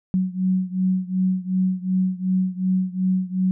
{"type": "beating tone pair", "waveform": "sine", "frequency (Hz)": [185, 187.7], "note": ["F#3", "F#3"], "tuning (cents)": [0, 25], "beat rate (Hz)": 2.7, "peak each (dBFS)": [-21, -23], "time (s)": [0.14, 3.51], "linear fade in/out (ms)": 0, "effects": []}